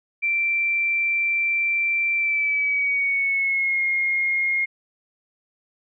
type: tone with pitch glide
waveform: sine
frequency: 2349 to 2142 Hz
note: D7 to C7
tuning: 0 to +40 cents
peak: -19 dBFS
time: 0.22-4.66 s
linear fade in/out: 20 ms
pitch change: -160 cents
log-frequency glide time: 2.15-3.83 s
effects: none